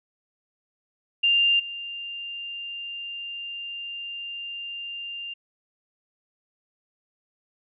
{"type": "tone with level steps", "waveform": "sine", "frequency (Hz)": 2794, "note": "F7", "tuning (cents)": 0, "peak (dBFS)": [-17, -32], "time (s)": [1.23, 5.34], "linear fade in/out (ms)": 10, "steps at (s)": 1.59, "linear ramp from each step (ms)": 10, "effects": []}